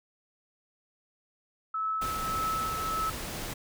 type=tone with tremolo; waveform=sine; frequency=1302 Hz; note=E6; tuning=22 cents flat; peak=-27 dBFS; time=1.74-3.1 s; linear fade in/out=5 ms; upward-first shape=triangle; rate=1.7 Hz; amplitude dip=45%
type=noise; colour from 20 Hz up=pink; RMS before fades=-37 dBFS; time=2.01-3.54 s; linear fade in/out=10 ms
effects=none